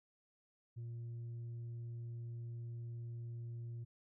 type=tone; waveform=sine; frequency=117.4 Hz; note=A#2; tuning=13 cents sharp; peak=-40 dBFS; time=0.76-3.85 s; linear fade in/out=20 ms; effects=tanh soft clip ceiling -42 dBFS